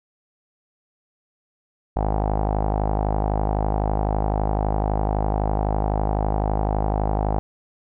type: tone with low-pass filter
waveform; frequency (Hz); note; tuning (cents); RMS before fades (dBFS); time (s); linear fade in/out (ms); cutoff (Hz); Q
sawtooth; 51.91; G#1; 0; -22; 1.96-7.39; 0; 790; 4.6
effects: none